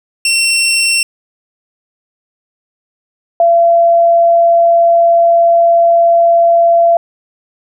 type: tone pair in turn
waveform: 20% pulse / sine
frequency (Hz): 2717 / 679.2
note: F7 / F5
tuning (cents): -48 / -48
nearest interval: 2 octaves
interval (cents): 2400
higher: first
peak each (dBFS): -5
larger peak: neither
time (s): 0.25-1.03 / 3.4-6.97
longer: second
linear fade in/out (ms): 2
effects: none